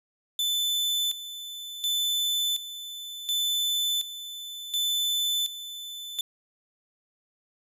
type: tone with tremolo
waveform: 40% pulse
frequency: 3514 Hz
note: A7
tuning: 3 cents flat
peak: -23 dBFS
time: 0.39-6.21 s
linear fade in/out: 2 ms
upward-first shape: square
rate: 0.69 Hz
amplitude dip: 75%
effects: none